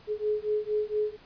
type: beating tone pair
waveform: sine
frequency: 421.5 / 425.8 Hz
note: G#4 / G#4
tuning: +26 / +43 cents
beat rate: 4.3 Hz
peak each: -29 dBFS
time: 0.07-1.17 s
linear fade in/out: 50 ms
effects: pink hiss -55 dBFS RMS until 1.25 s + resampled to 11025 Hz